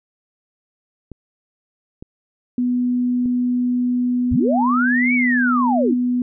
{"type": "clicks", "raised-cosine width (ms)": 3, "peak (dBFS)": -21, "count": 3, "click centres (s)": [1.117, 2.025, 3.258]}
{"type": "tone", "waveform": "sine", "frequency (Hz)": 246.9, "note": "B3", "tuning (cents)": 0, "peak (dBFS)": -16, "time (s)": [2.58, 6.22], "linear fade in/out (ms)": 2}
{"type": "linear two-way sweep", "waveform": "sine", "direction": "up then down", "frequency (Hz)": [40.06, 2309, 240.4], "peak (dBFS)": -17, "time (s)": [4.31, 5.94], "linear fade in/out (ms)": 10, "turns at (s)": 5.14}
{"effects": []}